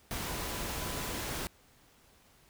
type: tone in noise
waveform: sine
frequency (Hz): 1000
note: B5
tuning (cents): +21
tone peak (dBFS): -48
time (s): 0.27-1.21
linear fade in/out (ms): 0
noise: pink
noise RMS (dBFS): -37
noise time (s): 0.11-1.47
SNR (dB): -14
effects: pink hiss -63 dBFS RMS until 2.49 s